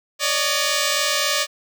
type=tone pair together; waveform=5% pulse; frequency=565.4 / 609 Hz; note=C#5 / D#5; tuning=+34 / -37 cents; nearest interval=minor second; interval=129 cents; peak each=-10 dBFS; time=0.19-1.47 s; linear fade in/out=50 ms; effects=none